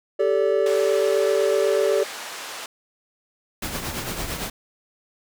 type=chord; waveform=triangle; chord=G suspended second; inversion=none; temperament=equal with one note detuned; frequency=392 / 440 / 575.9 Hz; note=G4 / A4 / D5; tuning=0 / 0 / -34 cents; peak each=-20 dBFS; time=0.19-2.04 s; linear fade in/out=10 ms
type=band-pass noise; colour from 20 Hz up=pink; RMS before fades=-35 dBFS; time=0.66-2.66 s; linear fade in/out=2 ms; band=670 to 9300 Hz; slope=12 dB/octave
type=noise with tremolo; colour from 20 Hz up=pink; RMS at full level=-27 dBFS; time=3.62-4.5 s; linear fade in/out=5 ms; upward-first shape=triangle; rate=8.9 Hz; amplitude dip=55%
effects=none